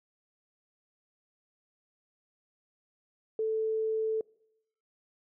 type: tone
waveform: sine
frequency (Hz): 440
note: A4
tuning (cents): 0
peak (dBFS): -27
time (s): 3.39-4.21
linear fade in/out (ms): 2
effects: noise-tail reverb RT60 0.8 s tail -25 dB re dry